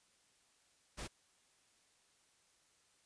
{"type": "noise", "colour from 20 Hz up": "pink", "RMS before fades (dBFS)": -45, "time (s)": [0.97, 1.08], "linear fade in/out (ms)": 20, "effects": ["white hiss -72 dBFS RMS until 3.05 s", "resampled to 22050 Hz"]}